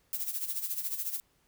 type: noise with tremolo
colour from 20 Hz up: violet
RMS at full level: -32 dBFS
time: 0.13-1.2 s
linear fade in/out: 0 ms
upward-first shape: sine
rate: 14 Hz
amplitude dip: 70%
effects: pink hiss -70 dBFS RMS until 1.47 s